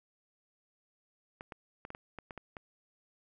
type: clicks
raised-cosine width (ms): 0.5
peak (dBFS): -28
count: 9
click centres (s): 1.409 / 1.522 / 1.851 / 1.904 / 1.949 / 2.187 / 2.308 / 2.377 / 2.568
effects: none